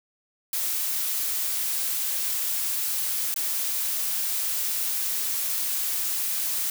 blue noise with dropouts, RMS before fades -27 dBFS, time 0.53-6.7 s, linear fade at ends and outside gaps 2 ms, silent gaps 3.342-3.361 s, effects none

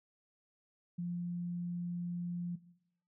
sine tone, 174.61 Hz, F3, in tune, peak -35 dBFS, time 0.98-2.56 s, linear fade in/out 10 ms, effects noise-tail reverb RT60 0.8 s tail -18 dB re dry

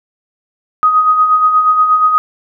sine tone with tremolo, 1252 Hz, D#6, 10 cents sharp, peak -5 dBFS, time 0.83-2.18 s, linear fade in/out 0 ms, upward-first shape sine, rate 8.4 Hz, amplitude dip 50%, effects none

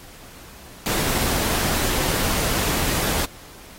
pink noise, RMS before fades -23 dBFS, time 0.86-3.25 s, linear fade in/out 0 ms, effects pink hiss -44 dBFS RMS until 3.78 s + AAC 48 kbps

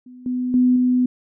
sine tone with level steps, 250.5 Hz, B3, 25 cents sharp, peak -38 / -20 / -12 / -14 dBFS, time 0.06-1.06 s, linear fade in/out 5 ms, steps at 0.26 / 0.54 / 0.76 s, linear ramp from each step 2 ms, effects none

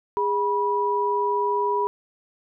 sine tone pair together, 410.2 / 975.6 Hz, G#4 / B5, -21 / -21 cents, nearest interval octave + minor third, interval 1500 cents, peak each -24 / -22 dBFS, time 0.17-1.87 s, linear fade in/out 0 ms, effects none

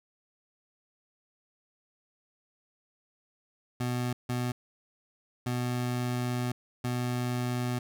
25% pulse tone bursts at uneven times, 123.47 Hz, B2, in tune, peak -25 dBFS, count 4, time 3.8-4.13 / 4.29-4.52 / 5.46-6.52 / 6.84-7.79 s, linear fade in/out 5 ms, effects none

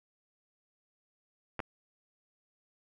clicks, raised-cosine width 0.5 ms, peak -20 dBFS, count 2, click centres 1.593 / 1.602 s, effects none

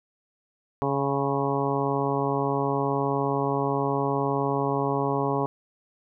harmonic tone with a mistuned harmonic, 139.2 Hz, C#3, 8 cents sharp, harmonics 1 / 2 / 3 / 4 / 5 / 6 / 7 / 8, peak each -30 / -30 / -28 / -33 / -33 / -32 / -32 / -33 dBFS, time 0.82-5.46 s, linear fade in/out 0 ms, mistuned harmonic 8, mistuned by -30 cents, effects none

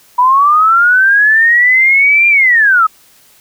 sine linear two-way sweep, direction up then down, 971 to 2400 to 1248 Hz, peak -5 dBFS, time 0.18-2.87 s, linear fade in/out 10 ms, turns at 2.28 s, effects white hiss -46 dBFS RMS until 3.4 s

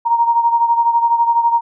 sine beating tone pair, 932.3 / 944.3 Hz, A#5 / A#5, 0 / +22 cents, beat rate 12 Hz, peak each -12 / -18 dBFS, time 0.05-1.61 s, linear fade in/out 20 ms, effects none

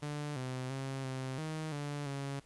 sawtooth tone with pitch steps, 147.6 / 128.7 / 134.5 / 131.2 / 156.8 / 145 / 138.9 Hz, D3 / C3 / C3 / C3 / D#3 / D3 / C#3, +9 / -28 / +48 / +5 / +14 / -22 / +4 cents, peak -33 dBFS, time 0.02-2.4 s, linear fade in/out 10 ms, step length 340 ms, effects pink hiss -64 dBFS RMS until 2.45 s + resampled to 24000 Hz

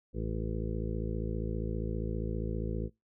harmonic tone, 55 Hz, A1, in tune, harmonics 1 / 2 / 3 / 4 / 6 / 7 / 8 / 9, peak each -35 / -38 / -40 / -41 / -43 / -43 / -44 / -45 dBFS, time 0.13-2.9 s, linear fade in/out 50 ms, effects noise-tail reverb RT60 0.2 s tail -24 dB re dry

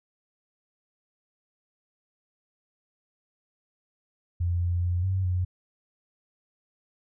sine tone with pitch steps, 87 / 87.5 / 88.4 / 94.6 / 90.5 Hz, F2 / F2 / F2 / F#2 / F#2, -6 / +4 / +22 / +39 / -38 cents, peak -23 dBFS, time 4.4-5.45 s, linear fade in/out 10 ms, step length 210 ms, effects none

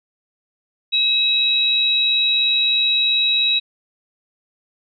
sine tone pair together, 2578 / 3859 Hz, E7 / B7, -39 / -41 cents, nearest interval perfect fifth, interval 698 cents, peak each -22 / -15 dBFS, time 0.92-3.6 s, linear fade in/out 20 ms, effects none

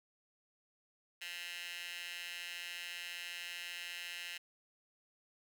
15% pulse tone with high-pass filter, 174.61 Hz, F3, in tune, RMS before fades -45 dBFS, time 1.21-4.38 s, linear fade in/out 10 ms, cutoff 2400 Hz, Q 3.5, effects none

